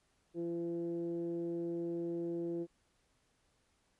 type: tone with low-pass filter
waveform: 15% pulse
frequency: 170 Hz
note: F3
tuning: 46 cents flat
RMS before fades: -38 dBFS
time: 0.34-2.67 s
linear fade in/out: 50 ms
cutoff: 390 Hz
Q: 8.5
effects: pink hiss -75 dBFS RMS until 3.99 s + resampled to 24000 Hz